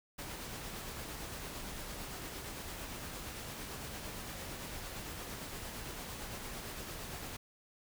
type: noise with tremolo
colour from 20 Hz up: pink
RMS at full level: -43 dBFS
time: 0.18-7.37 s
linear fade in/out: 10 ms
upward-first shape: sine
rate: 8.8 Hz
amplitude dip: 25%
effects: none